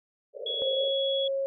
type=band-pass noise; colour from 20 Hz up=white; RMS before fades=-38 dBFS; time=0.33-0.93 s; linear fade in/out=50 ms; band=420 to 600 Hz; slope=96 dB/octave
type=tone; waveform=sine; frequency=3357 Hz; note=G#7; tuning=18 cents sharp; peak=-29 dBFS; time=0.46-1.28 s; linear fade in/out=5 ms
type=tone with pitch glide; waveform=sine; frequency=533 to 544.5 Hz; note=C5 to C#5; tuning=+32 to -31 cents; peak=-26 dBFS; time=0.62-1.46 s; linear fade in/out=0 ms; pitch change=+37 cents; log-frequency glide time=0.78-0.83 s
effects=none